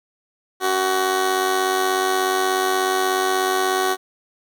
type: tone with amplitude modulation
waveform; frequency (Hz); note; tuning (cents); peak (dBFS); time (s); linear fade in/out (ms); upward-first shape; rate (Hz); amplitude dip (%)
15% pulse; 375.2; F#4; +24; -9; 0.6-3.97; 50; sine; 96.6; 55
effects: none